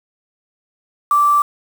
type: tone with quantisation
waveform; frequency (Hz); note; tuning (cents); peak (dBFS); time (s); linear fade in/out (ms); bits
sine; 1168; D6; -10; -10; 1.11-1.42; 2; 5
effects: none